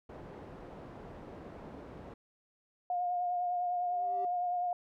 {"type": "low-pass noise", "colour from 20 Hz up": "white", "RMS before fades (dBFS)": -48, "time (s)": [0.09, 2.14], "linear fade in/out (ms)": 5, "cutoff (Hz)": 580, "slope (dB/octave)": 12}
{"type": "tone with vibrato", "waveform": "sine", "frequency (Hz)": 713, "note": "F5", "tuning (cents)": 36, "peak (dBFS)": -30, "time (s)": [2.9, 4.73], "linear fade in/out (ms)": 2, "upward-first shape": "triangle", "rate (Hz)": 9.9, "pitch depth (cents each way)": 27}
{"type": "tone with exponential growth", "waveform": "triangle", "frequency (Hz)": 390.4, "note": "G4", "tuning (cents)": -7, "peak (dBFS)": -37, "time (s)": [3.69, 4.25], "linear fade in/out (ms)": 2, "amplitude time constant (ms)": 120}
{"effects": []}